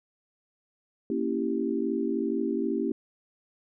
sine chord, A# diminished seventh, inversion none, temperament equal, 233.1 / 277.2 / 329.6 / 392 Hz, A#3 / C#4 / E4 / G4, 0 / 0 / 0 / 0 cents, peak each -31 dBFS, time 1.1-2.92 s, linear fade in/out 2 ms, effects none

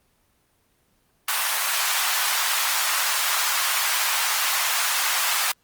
pink high-pass noise, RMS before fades -23 dBFS, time 1.28-5.52 s, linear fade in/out 5 ms, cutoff 900 Hz, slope 24 dB/octave, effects pink hiss -65 dBFS RMS until 5.63 s + Opus 24 kbps

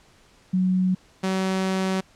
sine / sawtooth tone pair in turn, 185 / 189.32 Hz, F#3 / F#3, 0 / +40 cents, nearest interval unison, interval 40 cents, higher second, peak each -18 dBFS, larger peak neither, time 0.53-0.95 / 1.23-2.01 s, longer second, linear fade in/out 10 ms, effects pink hiss -56 dBFS RMS until 2.15 s + low-pass 8000 Hz 12 dB/octave

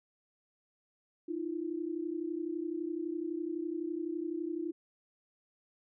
sine tone pair together, 311.1 / 343 Hz, D#4 / F4, 0 / -31 cents, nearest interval major second, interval 169 cents, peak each -37 / -36 dBFS, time 1.28-4.72 s, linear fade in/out 10 ms, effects none

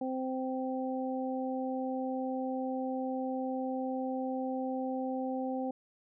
harmonic tone, 259.9 Hz, C4, 11 cents flat, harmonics 1 / 2 / 3, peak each -34 / -37 / -39 dBFS, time 0.01-5.71 s, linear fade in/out 5 ms, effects none

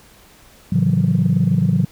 sine chord, F# minor seventh, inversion first, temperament just, 111 / 138.75 / 166.5 / 185 Hz, A2 / C#3 / E3 / F#3, +16 / +2 / +18 / 0 cents, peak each -20 / -18 / -17 / -17 dBFS, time 0.72-1.85 s, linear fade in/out 5 ms, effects tanh soft clip ceiling -6 dBFS + pink hiss -48 dBFS RMS until 1.91 s

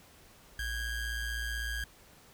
square ring-modulated tone, 793 Hz, G5, 20 cents sharp, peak -31 dBFS, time 0.59-1.84 s, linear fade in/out 2 ms, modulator 851 Hz, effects pink hiss -58 dBFS RMS until 2.33 s

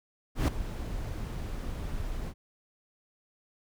brown noise with ADSR envelope, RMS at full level -20 dBFS, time 0.35-2.34 s, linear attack 130 ms, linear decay 6 ms, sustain -15 dB, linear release 57 ms, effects none

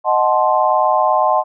sine chord, D# diminished seventh, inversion none, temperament equal with one note detuned, 622.3 / 740 / 867.9 / 1046.5 Hz, D#5 / F#5 / A5 / C6, 0 / 0 / -24 / 0 cents, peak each -17 dBFS, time 0.04-1.44 s, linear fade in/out 50 ms, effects none

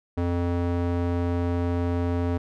square tone with band-pass filter, 86.9 Hz, F2, 8 cents flat, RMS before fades -25 dBFS, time 0.17-2.38 s, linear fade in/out 10 ms, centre 330 Hz, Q 0.56, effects none

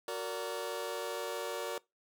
sawtooth chord, Gb augmented, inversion none, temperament just, 370 / 462.5 / 578.1 Hz, Gb4 / Bb4 / D5, 0 / -14 / -27 cents, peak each -38 / -35 / -36 dBFS, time 0.08-1.78 s, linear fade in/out 2 ms, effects noise-tail reverb RT60 0.2 s tail -22 dB re dry

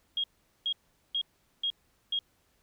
sine tone bursts, 3266 Hz, G#7, 30 cents flat, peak -27 dBFS, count 5, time 0.17-2.19 s, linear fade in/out 2 ms, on 68 ms, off 420 ms, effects pink hiss -70 dBFS RMS until 2.62 s

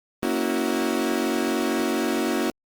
35% pulse chord, F# dominant seventh, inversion first, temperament equal with one note detuned, 233.1 / 277.2 / 325.7 / 370 Hz, A#3 / C#4 / E4 / F#4, 0 / 0 / -21 / 0 cents, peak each -26 dBFS, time 0.23-2.5 s, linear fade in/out 0 ms, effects Opus 32 kbps

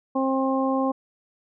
harmonic tone, 266 Hz, C4, 29 cents sharp, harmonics 1 / 2 / 3 / 4, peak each -23 / -26 / -29 / -29 dBFS, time 0.15-0.92 s, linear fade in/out 10 ms, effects none

